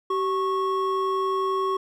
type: tone pair together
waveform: triangle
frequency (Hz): 383.7 / 1100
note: G4 / C#6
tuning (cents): -37 / -14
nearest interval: octave + tritone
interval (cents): 1823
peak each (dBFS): -23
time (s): 0.1-1.77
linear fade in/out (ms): 5
effects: none